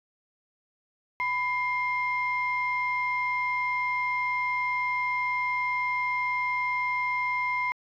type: tone pair together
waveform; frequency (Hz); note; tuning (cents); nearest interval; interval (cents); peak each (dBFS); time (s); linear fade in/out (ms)
sine; 995 / 2113; B5 / C7; +13 / +16; octave + minor second; 1303; -27; 1.2-7.72; 0
effects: tanh soft clip ceiling -19 dBFS